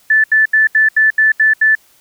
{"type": "tone bursts", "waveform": "sine", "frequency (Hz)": 1752, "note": "A6", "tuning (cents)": -8, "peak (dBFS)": -7, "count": 8, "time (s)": [0.1, 1.752], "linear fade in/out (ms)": 5, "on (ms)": 140, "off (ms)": 76, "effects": ["white hiss -51 dBFS RMS until 2 s"]}